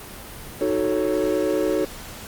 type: chord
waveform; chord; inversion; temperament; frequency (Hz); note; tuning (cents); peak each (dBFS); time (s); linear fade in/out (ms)
triangle; D# half-diminished seventh; none; equal; 311.1 / 370 / 440 / 554.4; D#4 / F#4 / A4 / C#5; 0 / 0 / 0 / 0; -23; 0.61-1.85; 2
effects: pink hiss -38 dBFS RMS until 2.27 s + Opus 32 kbps